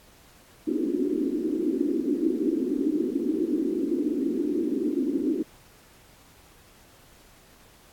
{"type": "band-pass noise", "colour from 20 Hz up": "pink", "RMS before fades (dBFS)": -26, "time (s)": [0.67, 5.43], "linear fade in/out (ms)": 10, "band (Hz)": [260, 360], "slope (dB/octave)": 48, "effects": ["pink hiss -55 dBFS RMS until 7.92 s", "AAC 64 kbps"]}